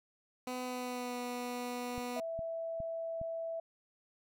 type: tone with pitch glide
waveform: 15% pulse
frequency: 251.7 to 245.4 Hz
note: B3 to B3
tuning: +33 to -11 cents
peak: -31 dBFS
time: 0.47-2.2 s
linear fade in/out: 2 ms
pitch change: -44 cents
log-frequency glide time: 0.64-1.19 s
type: click train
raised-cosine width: 5 ms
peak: -33 dBFS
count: 4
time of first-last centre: 1.98-3.215 s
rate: 2.43 Hz
type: tone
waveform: sine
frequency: 659.3 Hz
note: E5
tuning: in tune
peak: -36 dBFS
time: 2.16-3.6 s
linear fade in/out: 5 ms
effects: none